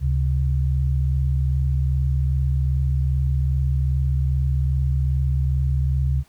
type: tone pair together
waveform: sine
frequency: 70.4 / 132.9 Hz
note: C#2 / C3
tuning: +27 / +27 cents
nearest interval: major seventh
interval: 1100 cents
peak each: -19 / -22 dBFS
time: 0-6.24 s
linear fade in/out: 50 ms
effects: pink hiss -57 dBFS RMS until 6.28 s